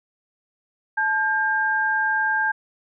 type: tone pair together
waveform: sine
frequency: 870.9 / 1600 Hz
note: A5 / G6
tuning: -18 / +35 cents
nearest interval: major seventh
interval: 1053 cents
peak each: -24 / -20 dBFS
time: 0.97-2.52 s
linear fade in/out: 10 ms
effects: none